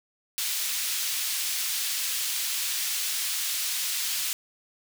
pink high-pass noise, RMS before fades -29 dBFS, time 0.38-4.33 s, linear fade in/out 0 ms, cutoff 3200 Hz, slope 12 dB/octave, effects none

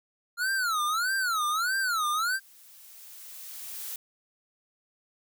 square tone with vibrato, 1377 Hz, F6, 25 cents flat, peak -26 dBFS, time 0.37-2.4 s, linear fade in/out 50 ms, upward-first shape sine, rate 1.6 Hz, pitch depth 240 cents each way
blue noise with exponential growth, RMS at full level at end -36 dBFS, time 0.87-3.96 s, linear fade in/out 2 ms, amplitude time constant 670 ms
effects none

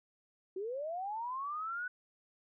sine linear sweep, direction up, 361.4 to 1500 Hz, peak -36 dBFS, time 0.56-1.88 s, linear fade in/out 5 ms, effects none

